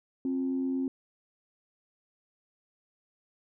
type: tone pair together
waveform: sine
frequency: 265.7 / 354.7 Hz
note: C4 / F4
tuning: +27 / +27 cents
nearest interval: perfect fourth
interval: 500 cents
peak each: -27 / -37 dBFS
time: 0.25-0.88 s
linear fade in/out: 2 ms
effects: tanh soft clip ceiling -21 dBFS